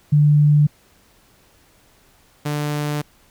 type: tone pair in turn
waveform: sine / sawtooth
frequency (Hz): 148 / 148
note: D3 / D3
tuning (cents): +14 / +14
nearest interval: unison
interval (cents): 0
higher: neither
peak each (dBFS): -10 / -17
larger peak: first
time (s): 0.12-0.67 / 2.45-3.02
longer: second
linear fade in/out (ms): 10
effects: pink hiss -55 dBFS RMS until 3.3 s